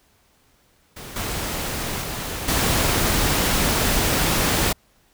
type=noise with level steps; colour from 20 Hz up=pink; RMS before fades=-37 / -27 / -29 / -20 dBFS; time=0.96-4.73 s; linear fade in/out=10 ms; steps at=1.16 / 2.02 / 2.48 s; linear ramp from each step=2 ms; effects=pink hiss -60 dBFS RMS until 5.13 s